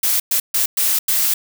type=noise bursts at uneven times; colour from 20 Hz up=blue; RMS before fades=-17 dBFS; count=5; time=0.03-0.2 / 0.31-0.4 / 0.54-0.66 / 0.77-0.99 / 1.08-1.34 s; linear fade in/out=5 ms; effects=none